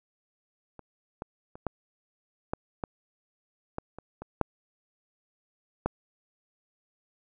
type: clicks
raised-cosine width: 1 ms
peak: -30 / -21 / -30 / -15 / -15 / -17 / -18 / -27 / -25 / -9 / -12 dBFS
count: 11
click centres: 0.793 / 1.221 / 1.555 / 1.667 / 2.535 / 2.838 / 3.784 / 3.986 / 4.22 / 4.413 / 5.86 s
effects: none